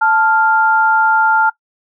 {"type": "tone pair together", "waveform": "sine", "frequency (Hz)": [880, 1395.1], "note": ["A5", "F6"], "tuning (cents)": [0, -2], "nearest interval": "minor sixth", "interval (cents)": 798, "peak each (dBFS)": -12, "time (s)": [0.01, 1.5], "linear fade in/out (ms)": 10, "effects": ["noise-tail reverb RT60 0.1 s tail -21 dB re dry"]}